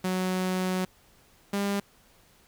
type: tone pair in turn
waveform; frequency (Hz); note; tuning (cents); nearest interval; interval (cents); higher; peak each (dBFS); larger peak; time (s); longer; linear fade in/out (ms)
sawtooth; 185 / 200.6; F#3 / G3; 0 / +40; minor second; 140; second; -22; neither; 0.04-0.85 / 1.53-1.8; first; 5
effects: pink hiss -60 dBFS RMS until 2.47 s